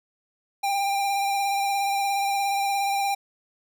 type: tone with vibrato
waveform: square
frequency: 795 Hz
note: G5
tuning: 24 cents sharp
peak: -23 dBFS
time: 0.63-3.15 s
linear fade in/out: 10 ms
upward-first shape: triangle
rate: 17 Hz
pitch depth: 25 cents each way
effects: none